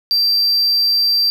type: tone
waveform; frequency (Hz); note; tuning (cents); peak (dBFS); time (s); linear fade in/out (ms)
triangle; 4699; D8; 0; -11; 0.11-1.3; 0
effects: 7-bit